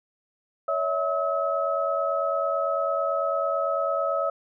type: tone cluster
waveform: sine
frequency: 562 / 651 / 1285 Hz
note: C#5 / E5 / E6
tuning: +24 / -22 / -45 cents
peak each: -27 dBFS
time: 0.68-4.3 s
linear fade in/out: 5 ms
effects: none